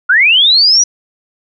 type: linear sweep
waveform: sine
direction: up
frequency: 1365 to 5900 Hz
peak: -5 dBFS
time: 0.09-0.84 s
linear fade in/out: 10 ms
effects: none